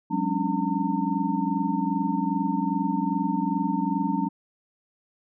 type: tone cluster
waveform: sine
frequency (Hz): 180.8 / 203.3 / 270.5 / 293 / 909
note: F#3 / G#3 / C#4 / D4 / A#5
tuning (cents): -40 / -37 / -42 / -4 / -44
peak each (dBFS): -29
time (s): 0.1-4.29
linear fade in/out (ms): 20
effects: none